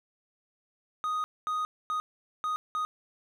triangle tone bursts at uneven times, 1244.5 Hz, D#6, in tune, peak -26 dBFS, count 5, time 1.04-1.24 / 1.47-1.65 / 1.9-2 / 2.44-2.56 / 2.75-2.85 s, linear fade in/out 0 ms, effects none

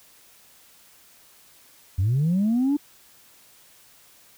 sine linear sweep, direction up, 85.3 to 296.4 Hz, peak -17 dBFS, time 1.98-2.77 s, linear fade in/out 10 ms, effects tanh soft clip ceiling -16 dBFS + white hiss -54 dBFS RMS until 4.37 s

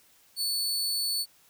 sawtooth tone, 4454 Hz, C#8, 7 cents sharp, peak -24 dBFS, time 0.36-1.26 s, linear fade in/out 50 ms, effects white hiss -61 dBFS RMS until 1.49 s

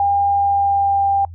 sine tone with pitch glide, 803 to 794.2 Hz, G5 to G5, +41 to +22 cents, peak -13 dBFS, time 0-1.25 s, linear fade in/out 2 ms, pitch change -19 cents, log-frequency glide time 0.28-1.1 s, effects noise-tail reverb RT60 0.1 s tail -26 dB re dry + added 85 Hz sine -32 dBFS peak until 1.34 s

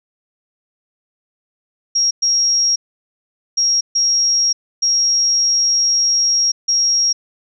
sine tone bursts at uneven times, 5600 Hz, F8, 4 cents sharp, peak -12 dBFS, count 6, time 1.95-2.11 / 2.22-2.76 / 3.57-3.81 / 3.95-4.53 / 4.82-6.52 / 6.68-7.13 s, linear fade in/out 10 ms, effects none

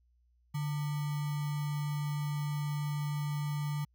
sine tone with sample-and-hold, 146.83 Hz, D3, in tune, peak -31 dBFS, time 0.54-3.85 s, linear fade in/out 10 ms, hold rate 1050 Hz, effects added 60 Hz sine -66 dBFS peak until 3.94 s

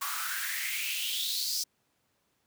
white noise with high-pass filter sweep, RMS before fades -33 dBFS, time 0.01-1.64 s, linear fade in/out 10 ms, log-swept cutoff 1100 to 5300 Hz, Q 5.8, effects pink hiss -74 dBFS RMS until 2.46 s + high-pass 100 Hz 12 dB/octave

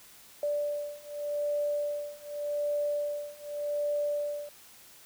sine beating tone pair, 585 / 585.85 Hz, D5 / D5, -7 / -4 cents, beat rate 0.85 Hz, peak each -33 / -32 dBFS, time 0.43-4.49 s, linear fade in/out 2 ms, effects white hiss -54 dBFS RMS until 5.05 s

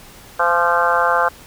harmonic tone with a mistuned harmonic, 172.1 Hz, F3, 25 cents flat, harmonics 3 / 4 / 5 / 6 / 7 / 8 / 9, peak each -21 / -21 / -21 / -21 / -21 / -21 / -21 dBFS, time 0.39-1.29 s, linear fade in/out 10 ms, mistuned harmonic 6, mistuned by +30 cents, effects pink hiss -42 dBFS RMS until 1.46 s

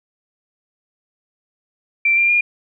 sine tone with pitch steps, 2349 / 2383 / 2418 Hz, D7 / D7 / D7, 0 / +25 / +50 cents, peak -12 dBFS, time 2.05-2.41 s, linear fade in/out 5 ms, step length 120 ms, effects none

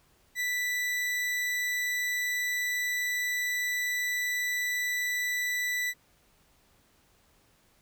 40% pulse tone, 1975.5 Hz, B6, in tune, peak -27 dBFS, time 0.35-5.94 s, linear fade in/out 50 ms, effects pink hiss -65 dBFS RMS until 7.81 s

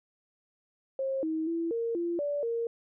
sine tone with pitch steps, 536 / 317.9 / 333.3 / 462.4 / 342.6 / 579 / 464 Hz, C5 / D#4 / E4 / A#4 / F4 / D5 / A#4, +42 / +37 / +19 / -14 / -33 / -25 / -8 cents, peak -28 dBFS, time 0.99-2.67 s, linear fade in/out 2 ms, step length 240 ms, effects none

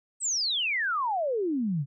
sine exponential sweep, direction down, 8372 to 130 Hz, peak -25 dBFS, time 0.2-1.86 s, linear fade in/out 50 ms, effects none

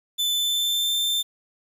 40% pulse tone with pitch glide, 3515 to 3568 Hz, A7 to A7, -2 to +23 cents, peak -20 dBFS, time 0.18-1.23 s, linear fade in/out 20 ms, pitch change +25 cents, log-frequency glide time 0.34-0.93 s, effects 9-bit

